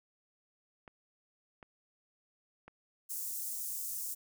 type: clicks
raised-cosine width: 0.5 ms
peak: -35 dBFS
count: 3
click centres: 0.878 / 1.628 / 2.68 s
type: high-pass noise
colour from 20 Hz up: white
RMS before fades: -39 dBFS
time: 3.09-4.15 s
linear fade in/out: 20 ms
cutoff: 6700 Hz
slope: 24 dB/octave
effects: none